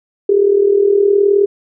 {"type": "tone with amplitude modulation", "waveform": "sine", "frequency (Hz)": 402, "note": "G4", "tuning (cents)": 44, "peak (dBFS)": -5, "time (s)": [0.29, 1.46], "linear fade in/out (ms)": 5, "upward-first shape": "sine", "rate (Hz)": 39.3, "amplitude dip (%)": 70, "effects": []}